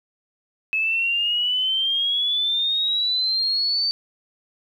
sine exponential sweep, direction up, 2584 to 4598 Hz, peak -19 dBFS, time 0.73-3.91 s, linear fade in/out 0 ms, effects 9-bit

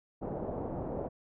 white low-pass noise, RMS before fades -37 dBFS, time 0.21-1.09 s, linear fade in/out 20 ms, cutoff 670 Hz, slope 24 dB/octave, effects none

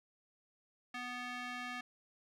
square tone with band-pass filter, 246.9 Hz, B3, in tune, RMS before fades -43 dBFS, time 0.94-1.81 s, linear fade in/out 5 ms, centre 2000 Hz, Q 1.3, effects none

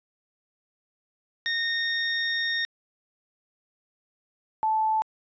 25% pulse / sine tone pair in turn, 1845 / 874 Hz, A#6 / A5, -18 / -12 cents, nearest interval octave + minor second, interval 1294 cents, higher first, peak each -21 dBFS, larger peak neither, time 1.46-2.65 / 4.63-5.02 s, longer first, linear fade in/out 0 ms, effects resampled to 16000 Hz

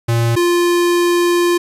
square tone pair in turn, 116.54 / 348.6 Hz, A#2 / F4, 0 / -3 cents, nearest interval octave + perfect fifth, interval 1897 cents, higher second, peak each -13 / -12 dBFS, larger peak second, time 0.08-0.36 / 0.36-1.58 s, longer second, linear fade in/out 10 ms, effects resampled to 32000 Hz + 8-bit

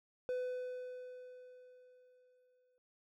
triangle tone with exponential decay, 502 Hz, B4, 28 cents sharp, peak -32 dBFS, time 0.29-2.78 s, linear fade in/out 0 ms, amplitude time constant 540 ms, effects none

